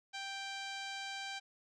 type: tone with low-pass filter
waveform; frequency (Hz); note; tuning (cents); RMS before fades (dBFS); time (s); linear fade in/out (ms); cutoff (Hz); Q
15% pulse; 785; G5; +2; -43; 0.13-1.4; 20; 5200; 7.2
effects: none